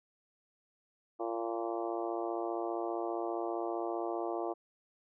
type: harmonic tone with a mistuned harmonic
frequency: 115.1 Hz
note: A#2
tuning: 22 cents flat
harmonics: 3 / 4 / 5 / 6 / 7 / 8 / 9 / 10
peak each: -37 / -41 / -42 / -39 / -44 / -47 / -48 / -48 dBFS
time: 1.19-4.54 s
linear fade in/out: 20 ms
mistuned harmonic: 8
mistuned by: -29 cents
effects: none